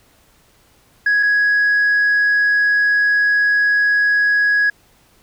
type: tone pair in turn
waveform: sine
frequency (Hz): 1666 / 1666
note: G#6 / G#6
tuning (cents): +5 / +5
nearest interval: unison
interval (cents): 0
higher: neither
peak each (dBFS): -10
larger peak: neither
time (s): 1.06-1.23 / 1.23-4.7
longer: second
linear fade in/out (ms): 5
effects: tanh soft clip ceiling -10 dBFS + pink hiss -54 dBFS RMS until 5.22 s